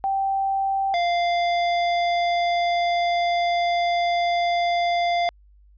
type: tone pair in turn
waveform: sine / square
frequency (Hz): 780 / 694.9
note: G5 / F5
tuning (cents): -9 / -9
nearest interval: major second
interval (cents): 200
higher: first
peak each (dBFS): -20 / -20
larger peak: neither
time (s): 0.04-0.94 / 0.94-5.29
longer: second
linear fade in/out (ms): 0
effects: added 50 Hz sine -50 dBFS peak until 5.77 s + resampled to 11025 Hz